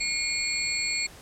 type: tone cluster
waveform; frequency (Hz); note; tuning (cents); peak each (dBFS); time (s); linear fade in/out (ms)
sine; 2172 / 2397 / 4357 / 7610; C#7 / D7 / C#8 / A#8; -36 / +35 / -31 / +35; -31 / -33 / -30 / -31; 0-1.07; 10
effects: pink hiss -48 dBFS RMS until 1.21 s + low-pass 12000 Hz 12 dB/octave